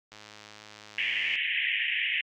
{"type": "click train", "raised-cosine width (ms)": 0.2, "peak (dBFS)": -29, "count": 132, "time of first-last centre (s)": [0.12, 1.356], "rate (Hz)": 106}
{"type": "band-pass noise", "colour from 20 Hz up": "pink", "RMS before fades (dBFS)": -29, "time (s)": [0.98, 2.21], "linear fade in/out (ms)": 2, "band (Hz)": [1800, 3100], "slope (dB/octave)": 96}
{"effects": ["Opus 48 kbps"]}